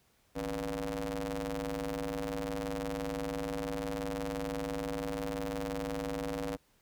sawtooth ring-modulated tone, 105.9 Hz, G#2, 34 cents sharp, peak -27 dBFS, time 0.35-6.57 s, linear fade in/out 20 ms, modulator 381 Hz, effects pink hiss -69 dBFS RMS until 6.81 s

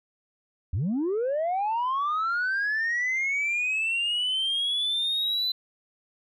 sine linear sweep, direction up, 71.7 to 4035 Hz, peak -22 dBFS, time 0.73-5.52 s, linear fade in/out 5 ms, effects tanh soft clip ceiling -22 dBFS

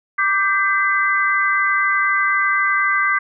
sine chord, G major, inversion second, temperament equal with one note detuned, 1174.7 / 1568 / 2024 Hz, D6 / G6 / B6, 0 / 0 / +42 cents, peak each -19 dBFS, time 0.18-3.19 s, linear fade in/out 10 ms, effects none

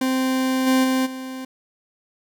40% pulse tone with level steps, 260.5 Hz, C4, 7 cents flat, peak -18 / -14 / -17 / -29 dBFS, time 0.01-1.45 s, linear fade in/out 5 ms, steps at 0.66 / 0.83 / 1.05 s, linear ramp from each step 20 ms, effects none

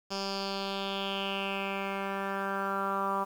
10% pulse tone with low-pass filter sweep, 196 Hz, G3, in tune, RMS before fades -33 dBFS, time 0.1-3.25 s, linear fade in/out 20 ms, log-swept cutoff 5400 to 1100 Hz, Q 4.5, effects 9-bit

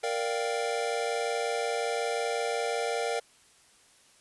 square chord, G minor seventh, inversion first, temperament equal, 466.2 / 587.3 / 698.5 / 784 Hz, Bb4 / D5 / F5 / G5, 0 / 0 / 0 / 0 cents, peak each -32 / -36 / -35 / -37 dBFS, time 0.03-3.2 s, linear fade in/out 10 ms, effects white hiss -60 dBFS RMS until 4.2 s + resampled to 24000 Hz

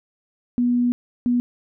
sine tone bursts at uneven times, 243.5 Hz, B3, 24 cents flat, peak -16 dBFS, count 2, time 0.58-0.92 / 1.26-1.4 s, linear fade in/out 0 ms, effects none

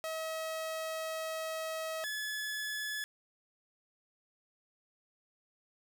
sawtooth tone pair in turn, 640 / 1711.9 Hz, D#5 / A6, +49 / -48 cents, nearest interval octave + perfect fourth, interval 1703 cents, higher second, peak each -32 / -32 dBFS, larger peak neither, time 0.04-2.04 / 2.04-3.04 s, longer first, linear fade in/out 0 ms, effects none

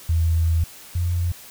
sine tone pair in turn, 82.2 / 87.09 Hz, E2 / F2, -4 / -4 cents, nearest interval minor second, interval 100 cents, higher second, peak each -16 / -19 dBFS, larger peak first, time 0.09-0.64 / 0.95-1.32 s, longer first, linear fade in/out 5 ms, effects white hiss -43 dBFS RMS until 1.5 s

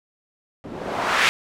blue noise with low-pass filter sweep, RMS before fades -23 dBFS, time 0.64-1.29 s, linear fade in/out 0 ms, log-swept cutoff 250 to 2400 Hz, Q 1.2, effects none

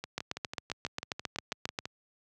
two click trains, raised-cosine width 0.2 ms, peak -15 / -20 dBFS, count 13 / 12, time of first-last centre 0.18-1.789 / 0.04-1.855 s, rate 7.46 / 6.06 Hz, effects high-pass 80 Hz 12 dB/octave

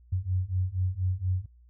sine beating tone pair, 90.3 / 94.5 Hz, F#2 / F#2, -42 / +37 cents, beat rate 4.2 Hz, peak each -29 / -28 dBFS, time 0.12-1.46 s, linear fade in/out 10 ms, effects added 60 Hz sine -53 dBFS peak until 1.69 s

